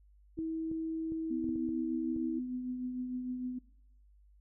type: tone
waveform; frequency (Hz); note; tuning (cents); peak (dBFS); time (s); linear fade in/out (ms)
sine; 322.6; E4; -37; -33; 0.37-2.4; 20
type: clicks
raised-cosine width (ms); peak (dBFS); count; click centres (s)
3; -33; 8; 0.389 / 0.715 / 1.121 / 1.443 / 1.49 / 1.558 / 1.689 / 2.164
type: tone with tremolo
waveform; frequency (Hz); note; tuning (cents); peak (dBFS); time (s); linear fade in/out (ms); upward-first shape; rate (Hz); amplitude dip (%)
sine; 251.6; B3; +32; -33; 1.3-3.59; 10; triangle; 6.6; 45
effects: noise-tail reverb RT60 0.8 s tail -22 dB re dry + added 50 Hz sine -59 dBFS peak until 4.4 s